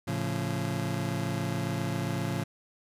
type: chord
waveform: 30% pulse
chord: A augmented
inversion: none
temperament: just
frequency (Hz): 110 / 137.5 / 171.88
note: A2 / C#3 / E#3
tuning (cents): 0 / -14 / -27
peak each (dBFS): -31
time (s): 0.07-2.44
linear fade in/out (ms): 10
effects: resampled to 32000 Hz